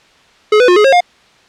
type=tone with pitch steps; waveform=square; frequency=425 / 496.7 / 357.8 / 420.6 / 540 / 710 Hz; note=G#4 / B4 / F4 / G#4 / C#5 / F5; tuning=+40 / +10 / +42 / +22 / -45 / +28 cents; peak=-6 dBFS; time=0.52-1.006 s; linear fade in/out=5 ms; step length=81 ms; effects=white hiss -47 dBFS RMS until 1.48 s + low-pass 4000 Hz 12 dB/octave